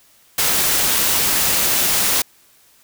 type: noise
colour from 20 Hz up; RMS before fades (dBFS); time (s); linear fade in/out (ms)
white; -17; 0.38-2.22; 5
effects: white hiss -53 dBFS RMS until 2.83 s